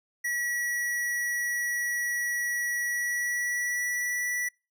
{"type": "tone with pitch glide", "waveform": "square", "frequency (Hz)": [1931, 1958], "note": ["B6", "B6"], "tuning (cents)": [-39, -15], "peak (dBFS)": -28, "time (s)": [0.24, 4.49], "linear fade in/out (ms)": 10, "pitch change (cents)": 24, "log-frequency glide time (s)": [2.86, 4.26], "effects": ["noise-tail reverb RT60 0.3 s tail -26 dB re dry"]}